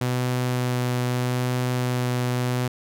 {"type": "tone with vibrato", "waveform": "sawtooth", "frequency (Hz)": 124.7, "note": "B2", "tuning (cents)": 17, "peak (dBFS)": -18, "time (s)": [0.01, 2.68], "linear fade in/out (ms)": 5, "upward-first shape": "sine", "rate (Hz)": 0.79, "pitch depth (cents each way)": 9, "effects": []}